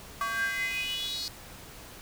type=tone with high-pass filter sweep; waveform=square; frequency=226.4 Hz; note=A3; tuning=50 cents sharp; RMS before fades=-32 dBFS; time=0.21-1.28 s; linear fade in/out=0 ms; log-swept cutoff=1200 to 4600 Hz; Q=8.5; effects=pink hiss -47 dBFS RMS until 2.01 s